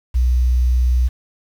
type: tone with quantisation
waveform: sine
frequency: 61.8 Hz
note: B1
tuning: 2 cents sharp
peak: -12 dBFS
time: 0.14-1.09 s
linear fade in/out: 20 ms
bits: 7
effects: none